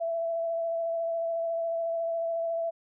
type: tone with vibrato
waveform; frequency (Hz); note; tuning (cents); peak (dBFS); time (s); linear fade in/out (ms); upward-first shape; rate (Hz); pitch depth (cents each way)
sine; 666; E5; +18; -27; 0-2.71; 20; sine; 14; 15
effects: none